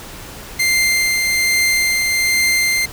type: tone with tremolo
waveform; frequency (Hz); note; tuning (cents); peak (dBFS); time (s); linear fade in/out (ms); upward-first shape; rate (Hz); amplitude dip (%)
sawtooth; 2093; C7; 0; -9; 0.59-2.86; 10; triangle; 1.2; 30
effects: pink hiss -34 dBFS RMS until 2.92 s